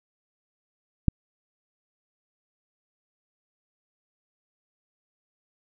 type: click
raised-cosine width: 5 ms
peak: -6 dBFS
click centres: 1.083 s
effects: none